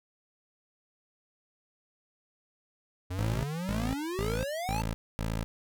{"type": "exponential sweep", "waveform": "square", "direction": "up", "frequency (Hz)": [87.6, 907], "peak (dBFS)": -33, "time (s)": [3.1, 4.82], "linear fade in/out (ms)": 10}
{"type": "tone bursts", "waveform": "15% pulse", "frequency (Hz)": 55, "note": "A1", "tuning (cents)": 0, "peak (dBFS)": -24, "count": 5, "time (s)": [3.19, 5.44], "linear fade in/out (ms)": 0, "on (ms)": 250, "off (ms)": 250}
{"effects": []}